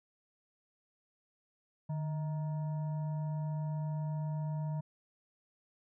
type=tone with frequency modulation; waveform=sine; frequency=151.3 Hz; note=D#3; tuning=48 cents flat; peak=-33 dBFS; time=1.89-4.81 s; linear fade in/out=10 ms; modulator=786 Hz; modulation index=0.31; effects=none